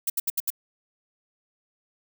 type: noise bursts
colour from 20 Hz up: violet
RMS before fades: -25 dBFS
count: 5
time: 0.07-0.503 s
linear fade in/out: 5 ms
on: 29 ms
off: 72 ms
effects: none